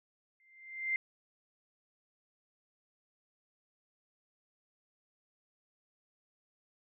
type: tone with exponential growth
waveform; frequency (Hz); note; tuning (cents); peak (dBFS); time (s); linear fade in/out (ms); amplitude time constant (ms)
sine; 2090; C7; -2; -27; 0.4-0.96; 1; 120
effects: none